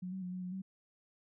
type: tone with pitch steps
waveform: sine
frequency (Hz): 182 / 189.5 / 180.5 / 183.5 / 181.1 / 190.4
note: F#3 / F#3 / F#3 / F#3 / F#3 / F#3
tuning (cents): -28 / +42 / -43 / -14 / -37 / +50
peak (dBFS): -38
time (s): 0.02-0.62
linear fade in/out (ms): 10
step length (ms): 100
effects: none